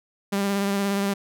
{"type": "tone with vibrato", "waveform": "sawtooth", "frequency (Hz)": 199, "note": "G3", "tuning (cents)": 26, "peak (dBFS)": -18, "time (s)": [0.32, 1.14], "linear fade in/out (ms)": 10, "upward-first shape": "sine", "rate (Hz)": 17, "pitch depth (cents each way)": 21, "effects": []}